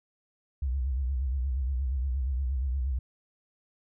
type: tone with vibrato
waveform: sine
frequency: 65.41 Hz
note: C2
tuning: in tune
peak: -26 dBFS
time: 0.62-2.99 s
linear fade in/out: 5 ms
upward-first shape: sine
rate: 8.5 Hz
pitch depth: 130 cents each way
effects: none